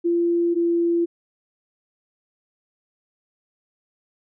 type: tone pair in turn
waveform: sine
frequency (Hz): 342.6 / 340.6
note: F4 / F4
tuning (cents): -33 / -43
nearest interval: unison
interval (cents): 10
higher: first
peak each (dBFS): -17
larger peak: neither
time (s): 0.04-0.55 / 0.55-1.06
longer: neither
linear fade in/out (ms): 20
effects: none